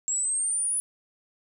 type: linear sweep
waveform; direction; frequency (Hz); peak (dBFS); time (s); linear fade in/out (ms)
sine; up; 7520 to 9956; -24; 0.08-0.8; 0
effects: none